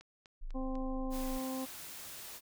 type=click train; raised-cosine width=0.2 ms; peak=-38 dBFS; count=4; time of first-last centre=0.01-0.754 s; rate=4.03 Hz
type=tone; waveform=sine; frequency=25.96 Hz; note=G#0; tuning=in tune; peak=-37 dBFS; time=0.41-1.39 s; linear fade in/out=20 ms
type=harmonic tone; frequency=261.6 Hz; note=C4; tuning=in tune; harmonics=1 / 2 / 3 / 4; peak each=-37 / -43 / -47 / -49 dBFS; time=0.54-1.66 s; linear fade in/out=20 ms
type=noise; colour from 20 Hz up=white; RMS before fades=-47 dBFS; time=1.1-2.41 s; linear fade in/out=50 ms
effects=none